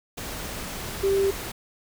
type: tone in noise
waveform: sine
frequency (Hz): 392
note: G4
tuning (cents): 0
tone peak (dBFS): -19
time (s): 1.03-1.31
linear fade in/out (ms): 10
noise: pink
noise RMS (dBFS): -34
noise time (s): 0.17-1.52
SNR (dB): +12
effects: none